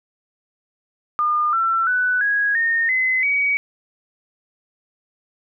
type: tone with pitch steps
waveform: sine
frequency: 1212 / 1344.8 / 1492.1 / 1655.6 / 1837 / 2038 / 2262 Hz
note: D#6 / E6 / F#6 / G#6 / A#6 / C7 / C#7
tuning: -46 / +34 / +14 / -6 / -26 / -46 / +34 cents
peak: -16 dBFS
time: 1.19-3.57 s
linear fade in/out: 0 ms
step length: 340 ms
effects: none